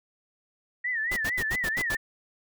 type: tone with vibrato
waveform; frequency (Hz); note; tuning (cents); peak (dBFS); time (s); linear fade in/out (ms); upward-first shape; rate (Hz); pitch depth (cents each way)
sine; 1874; A#6; +9; -26; 0.84-1.97; 10; sine; 4.4; 130
type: noise bursts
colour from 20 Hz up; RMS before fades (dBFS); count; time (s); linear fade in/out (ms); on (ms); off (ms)
pink; -33; 7; 1.11-1.954; 10; 58; 73
effects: none